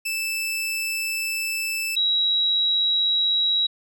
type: tone pair in turn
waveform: sawtooth / sine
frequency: 2637 / 3868 Hz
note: E7 / B7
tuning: 0 / -37 cents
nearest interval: perfect fifth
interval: 663 cents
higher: second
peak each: -21 / -18 dBFS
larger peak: second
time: 0.05-1.96 / 1.96-3.67 s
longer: first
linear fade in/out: 10 ms
effects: none